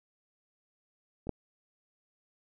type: clicks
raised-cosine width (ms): 2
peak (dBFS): -30 / -17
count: 2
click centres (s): 1.27 / 1.293
effects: none